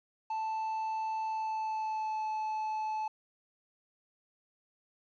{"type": "tone with pitch glide", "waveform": "triangle", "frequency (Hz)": [880, 866.4], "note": ["A5", "A5"], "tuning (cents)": [0, -27], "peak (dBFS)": -30, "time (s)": [0.3, 3.08], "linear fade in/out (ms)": 5, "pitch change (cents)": -27, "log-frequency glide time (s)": [1.24, 2.28], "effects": ["resampled to 16000 Hz", "11-bit"]}